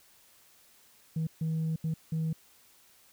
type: tone bursts at uneven times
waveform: sine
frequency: 160.1 Hz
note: D#3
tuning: 50 cents sharp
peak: -26 dBFS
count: 4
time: 1.16-1.27 / 1.41-1.76 / 1.84-1.94 / 2.12-2.33 s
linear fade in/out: 5 ms
effects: tanh soft clip ceiling -26 dBFS + white hiss -61 dBFS RMS until 3.12 s